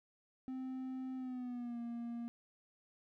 triangle tone with pitch glide, 259.7 to 235.4 Hz, C4 to A#3, -13 to +17 cents, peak -38 dBFS, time 0.48-2.28 s, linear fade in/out 0 ms, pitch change -170 cents, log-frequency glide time 1.16-1.79 s, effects none

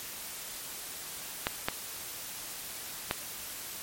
clicks, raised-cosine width 0.3 ms, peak -11 dBFS, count 3, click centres 1.469 / 1.685 / 3.111 s, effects white hiss -41 dBFS RMS until 3.82 s + MP3 64 kbps

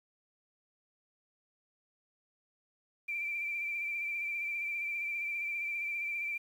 sine tone with vibrato, 2349 Hz, D7, in tune, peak -33 dBFS, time 3.08-6.38 s, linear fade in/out 10 ms, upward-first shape sine, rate 15 Hz, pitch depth 31 cents each way, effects 10-bit

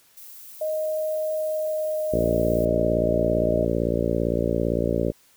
violet noise, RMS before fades -43 dBFS, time 0.17-2.65 s, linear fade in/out 2 ms
sine tone with pitch glide, 622.3 to 616.2 Hz, D#5 to D#5, 0 to -17 cents, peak -23 dBFS, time 0.61-3.65 s, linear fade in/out 5 ms, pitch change -17 cents, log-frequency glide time 1.39-2.55 s
harmonic tone, 57.7 Hz, A#1, 17 cents flat, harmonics 1 / 2 / 3 / 4 / 5 / 6 / 7 / 8 / 9 / 10, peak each -30 / -30 / -30 / -30 / -30 / -30 / -30 / -30 / -30 / -30 dBFS, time 2.12-5.12 s, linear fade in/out 20 ms
effects white hiss -58 dBFS RMS until 5.36 s

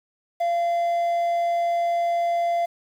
triangle tone with quantisation, 687 Hz, F5, 29 cents flat, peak -18 dBFS, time 0.4-2.66 s, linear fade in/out 10 ms, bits 8, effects none

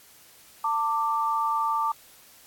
sine tone pair together, 895.8 / 1174.7 Hz, A5 / D6, +31 / 0 cents, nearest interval perfect fourth, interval 469 cents, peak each -26 / -25 dBFS, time 0.64-1.92 s, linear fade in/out 5 ms, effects white hiss -53 dBFS RMS until 2.46 s + AAC 64 kbps

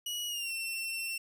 sawtooth tone with pitch glide, 2914 to 2703 Hz, F#7 to E7, -27 to +43 cents, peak -31 dBFS, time 0.06-1.18 s, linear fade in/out 5 ms, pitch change -130 cents, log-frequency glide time 0.28-0.52 s, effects none

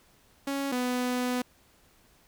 sawtooth tone pair in turn, 277.2 / 248.9 Hz, C#4 / B3, 0 / +14 cents, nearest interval major second, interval 186 cents, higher first, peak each -25 / -23 dBFS, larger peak second, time 0.47-0.72 / 0.72-1.42 s, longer second, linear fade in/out 5 ms, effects pink hiss -62 dBFS RMS until 2.27 s

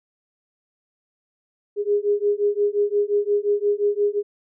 sine beating tone pair, 408.2 / 413.9 Hz, G#4 / G#4, -30 / -6 cents, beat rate 5.7 Hz, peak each -21 dBFS, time 1.76-4.23 s, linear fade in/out 50 ms, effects none

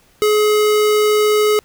square tone, 423.2 Hz, G#4, 33 cents sharp, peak -12 dBFS, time 0.22-1.59 s, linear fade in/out 0 ms, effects pink hiss -53 dBFS RMS until 1.64 s

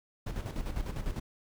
brown noise with tremolo, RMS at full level -33 dBFS, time 0.26-1.2 s, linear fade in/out 10 ms, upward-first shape square, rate 10 Hz, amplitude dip 60%, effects none

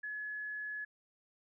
sine tone, 1700 Hz, G#6, 40 cents sharp, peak -38 dBFS, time 0.03-0.85 s, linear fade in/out 10 ms, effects none

